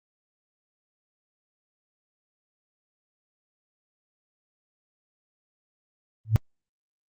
sine tone with exponential growth, 110 Hz, A2, in tune, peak -11 dBFS, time 6.25-6.36 s, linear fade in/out 0 ms, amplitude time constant 23 ms, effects Opus 24 kbps

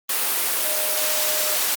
sine tone in noise, 612 Hz, D#5, 29 cents flat, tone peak -30 dBFS, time 0.64-1.56 s, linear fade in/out 5 ms, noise white, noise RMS -22 dBFS, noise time 0.09-1.75 s, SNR -11 dB, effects high-pass 400 Hz 12 dB/octave + Opus 32 kbps

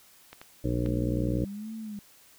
clicks, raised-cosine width 0.3 ms, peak -27 dBFS, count 3, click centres 0.33 / 0.415 / 0.861 s
harmonic tone, 60.2 Hz, B1, 44 cents flat, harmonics 1 / 2 / 3 / 4 / 5 / 6 / 7 / 8 / 9, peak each -32 / -30 / -37 / -38 / -31 / -39 / -42 / -39 / -38 dBFS, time 0.64-1.45 s, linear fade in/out 5 ms
sine tone with vibrato, 207.7 Hz, G#3, in tune, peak -35 dBFS, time 0.86-1.99 s, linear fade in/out 0 ms, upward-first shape sine, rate 1.4 Hz, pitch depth 120 cents each way
effects white hiss -57 dBFS RMS until 2.38 s

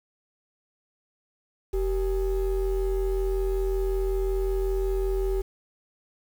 triangle ring-modulated tone, 213.7 Hz, G#3, 50 cents sharp, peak -18 dBFS, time 1.73-5.42 s, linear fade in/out 10 ms, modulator 171 Hz, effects 8-bit

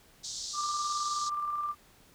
white band-pass noise, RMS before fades -39 dBFS, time 0.23-1.3 s, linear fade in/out 20 ms, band 3800 to 7200 Hz, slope 48 dB/octave
sine tone with tremolo, 1185 Hz, D6, 15 cents sharp, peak -29 dBFS, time 0.53-1.75 s, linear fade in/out 50 ms, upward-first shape square, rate 19 Hz, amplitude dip 30%
effects pink hiss -60 dBFS RMS until 2.14 s

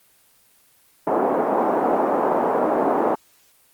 white band-pass noise, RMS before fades -20 dBFS, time 1.07-3.15 s, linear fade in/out 2 ms, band 240 to 900 Hz, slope 24 dB/octave, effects white hiss -57 dBFS RMS until 3.73 s + Opus 24 kbps

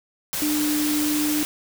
sine tone in noise, 299.9 Hz, D4, 36 cents sharp, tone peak -21 dBFS, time 0.42-1.43 s, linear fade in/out 0 ms, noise white, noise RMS -27 dBFS, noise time 0.33-1.45 s, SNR +3 dB, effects none

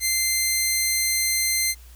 10% pulse tone, 2080 Hz, C7, 11 cents flat, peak -11 dBFS, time 0-1.75 s, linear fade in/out 50 ms, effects added 60 Hz sine -43 dBFS peak until 1.95 s + white hiss -53 dBFS RMS until 1.95 s

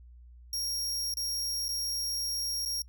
sawtooth tone with dropouts, 5588 Hz, F8, in tune, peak -28 dBFS, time 0.53-2.82 s, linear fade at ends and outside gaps 2 ms, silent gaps 1.14-1.17 / 1.683-1.689 / 2.652-2.658 s, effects noise-tail reverb RT60 0.1 s tail -25 dB re dry + added 60 Hz sine -49 dBFS peak until 2.88 s

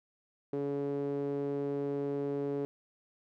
sawtooth tone with band-pass filter, 141.6 Hz, C#3, 37 cents sharp, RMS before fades -34 dBFS, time 0.53-2.65 s, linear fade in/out 0 ms, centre 380 Hz, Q 5.1, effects none

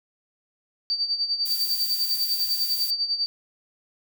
sine tone with tremolo, 4626 Hz, D8, 27 cents flat, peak -20 dBFS, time 0.9-3.26 s, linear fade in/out 0 ms, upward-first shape sine, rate 10 Hz, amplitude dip 70%
violet noise, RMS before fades -31 dBFS, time 1.45-2.91 s, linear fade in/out 10 ms
effects none

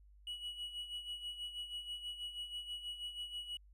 triangle tone with tremolo, 2927 Hz, F#7, 19 cents flat, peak -38 dBFS, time 0.27-3.57 s, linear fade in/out 2 ms, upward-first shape sine, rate 6.2 Hz, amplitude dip 65%, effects added 50 Hz sine -59 dBFS peak until 3.73 s

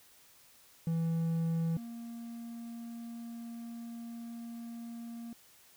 triangle tone pair in turn, 164.81 / 233.1 Hz, E3 / A#3, 0 / 0 cents, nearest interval tritone, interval 600 cents, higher second, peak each -27 / -39 dBFS, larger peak first, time 0.87-1.77 / 1.77-5.33 s, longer second, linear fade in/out 2 ms, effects white hiss -61 dBFS RMS until 5.76 s

